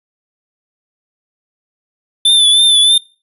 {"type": "tone with vibrato", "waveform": "square", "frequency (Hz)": 3520, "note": "A7", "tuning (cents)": 0, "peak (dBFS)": -7, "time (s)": [2.25, 2.98], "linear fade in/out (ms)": 5, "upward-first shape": "triangle", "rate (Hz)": 3.2, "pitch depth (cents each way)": 52, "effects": ["noise-tail reverb RT60 0.4 s tail -25 dB re dry", "resampled to 32000 Hz"]}